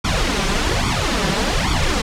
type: noise with flanger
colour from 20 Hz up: pink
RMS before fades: -18 dBFS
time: 0.04-2.02 s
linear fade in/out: 10 ms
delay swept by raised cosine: 0.87 to 5.27 ms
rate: 1.2 Hz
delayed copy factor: +0.9
effects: low-pass 6000 Hz 12 dB/octave